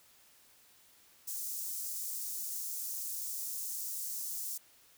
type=high-pass noise; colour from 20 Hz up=white; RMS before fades=-39 dBFS; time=1.27-4.58 s; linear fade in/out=10 ms; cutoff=5900 Hz; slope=24 dB/octave; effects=white hiss -63 dBFS RMS until 4.97 s